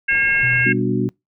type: harmonic tone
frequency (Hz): 540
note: C#5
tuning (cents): -45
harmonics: 3 / 4 / 5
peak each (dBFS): -17 / -19 / -21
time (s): 0.08-0.73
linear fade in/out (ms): 10
type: low-pass noise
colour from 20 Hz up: pink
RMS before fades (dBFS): -36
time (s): 0.1-0.65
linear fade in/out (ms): 10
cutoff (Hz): 1300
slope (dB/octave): 12
type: tone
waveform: sine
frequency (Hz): 123.8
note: B2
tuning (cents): +5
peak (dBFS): -23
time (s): 0.43-1.09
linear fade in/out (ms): 0
type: chord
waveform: sine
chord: G major seventh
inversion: none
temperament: just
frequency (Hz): 196 / 245 / 294 / 367.5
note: G3 / B3 / D4 / F#4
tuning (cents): 0 / -14 / +2 / -12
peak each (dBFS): -23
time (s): 0.65-1.09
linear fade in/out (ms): 20
effects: noise-tail reverb RT60 0.2 s tail -26 dB re dry